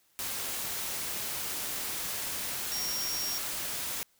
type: tone in noise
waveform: sine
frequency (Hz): 5588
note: F8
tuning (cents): 0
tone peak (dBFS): -33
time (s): 2.72-3.38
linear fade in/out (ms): 0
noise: white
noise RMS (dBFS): -35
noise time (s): 0.19-4.03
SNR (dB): -1
effects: white hiss -68 dBFS RMS until 4.19 s